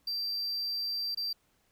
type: tone with dropouts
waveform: triangle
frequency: 4699 Hz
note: D8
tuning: in tune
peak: -30 dBFS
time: 0.07-1.33 s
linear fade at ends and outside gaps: 5 ms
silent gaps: 1.148-1.172 s
effects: pink hiss -71 dBFS RMS until 1.71 s